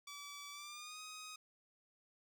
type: tone with pitch glide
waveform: 10% pulse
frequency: 1151 to 1255.2 Hz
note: D6 to D#6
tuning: -35 to +15 cents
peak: -40 dBFS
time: 0.07-1.36 s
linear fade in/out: 5 ms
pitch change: +150 cents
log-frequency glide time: 0.51-1.01 s
effects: none